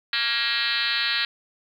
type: tone with frequency modulation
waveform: sine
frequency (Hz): 2887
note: F#7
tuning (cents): -43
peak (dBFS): -21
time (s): 0.13-1.25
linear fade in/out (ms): 2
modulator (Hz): 248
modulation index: 5.9
effects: 9-bit